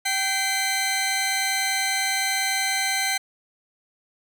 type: tone pair together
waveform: 15% pulse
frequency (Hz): 776.4 / 2050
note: G5 / C7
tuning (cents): -17 / -36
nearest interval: octave + perfect fourth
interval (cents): 1681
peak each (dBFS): -19 / -18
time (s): 0.05-3.18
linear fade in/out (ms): 10
effects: none